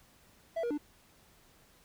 triangle tone with pitch steps, 661 / 475.1 / 295.6 Hz, E5 / A#4 / D4, +5 / +33 / +11 cents, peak -29 dBFS, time 0.56-0.779 s, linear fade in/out 10 ms, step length 73 ms, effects pink hiss -63 dBFS RMS until 1.84 s

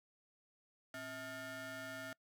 25% pulse ring-modulated tone, 381.8 Hz, G4, 46 cents flat, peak -38 dBFS, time 0.94-2.13 s, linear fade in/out 2 ms, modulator 1030 Hz, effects noise-tail reverb RT60 0.1 s tail -25 dB re dry

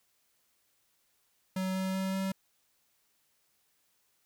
square tone with pitch steps, 187.8 / 189.11 / 190.42 / 191.75 Hz, F#3 / F#3 / G3 / G3, +26 / +38 / -50 / -38 cents, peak -31 dBFS, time 1.56-2.32 s, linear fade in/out 5 ms, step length 190 ms, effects white hiss -73 dBFS RMS until 4.25 s

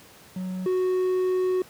triangle tone pair in turn, 185 / 369.2 Hz, F#3 / F#4, 0 / -4 cents, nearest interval octave, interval 1196 cents, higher second, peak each -26 / -19 dBFS, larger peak second, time 0.36-0.66 / 0.66-1.62 s, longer second, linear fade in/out 2 ms, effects pink hiss -50 dBFS RMS until 1.69 s + high-pass 100 Hz 12 dB/octave

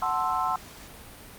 sine chord, F# half-diminished seventh, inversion none, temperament equal, 740 / 880 / 1046.5 / 1318.5 Hz, F#5 / A5 / C6 / E6, 0 / 0 / 0 / 0 cents, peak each -30 / -31 / -28 / -30 dBFS, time 0.02-0.56 s, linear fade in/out 2 ms, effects pink hiss -46 dBFS RMS until 1.38 s + Opus 48 kbps

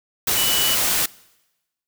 sine tone in noise, 2960 Hz, F#7, in tune, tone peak -22 dBFS, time 0.37-0.75 s, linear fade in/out 5 ms, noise white, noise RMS -20 dBFS, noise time 0.27-1.06 s, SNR -5 dB, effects noise-tail reverb RT60 1.0 s tail -23 dB re dry

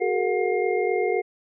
sine tone cluster, 372.2 / 420.2 / 463.8 / 725 / 2122 Hz, F#4 / G#4 / A#4 / F#5 / C7, +10 / +20 / -9 / -35 / +24 cents, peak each -25 / -26 / -26 / -29 / -32 dBFS, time 0-1.22 s, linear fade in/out 20 ms, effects none

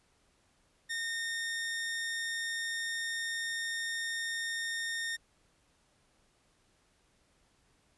sawtooth tone, 1833 Hz, A#6, 30 cents flat, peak -30 dBFS, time 0.89-5.17 s, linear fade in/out 20 ms, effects pink hiss -70 dBFS RMS until 7.97 s + resampled to 24000 Hz

